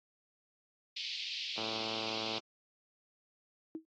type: band-pass noise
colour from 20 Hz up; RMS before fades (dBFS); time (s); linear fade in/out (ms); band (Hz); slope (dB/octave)
white; -40; 0.96-2.39; 10; 2400 to 4800; 48
type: click train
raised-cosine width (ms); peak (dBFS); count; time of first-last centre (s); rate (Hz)
1; -27; 90; 1.58-2.382; 111
type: tone with exponential decay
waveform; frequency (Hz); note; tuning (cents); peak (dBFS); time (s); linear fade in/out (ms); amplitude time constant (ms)
sine; 320; D#4; +49; -33; 3.75-3.85; 0; 21
effects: high-pass 200 Hz 12 dB/octave + AAC 48 kbps